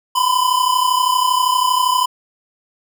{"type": "tone pair together", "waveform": "square", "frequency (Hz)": [990.4, 1023], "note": ["B5", "C6"], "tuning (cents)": [5, -39], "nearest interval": "minor second", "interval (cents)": 56, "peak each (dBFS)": [-17, -17], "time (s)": [0.15, 2.06], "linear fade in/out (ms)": 10, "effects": []}